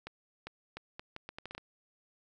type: accelerating click train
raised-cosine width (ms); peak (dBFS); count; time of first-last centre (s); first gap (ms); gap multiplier
0.3; -26; 11; 0.07-1.58; 400; 0.75
effects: none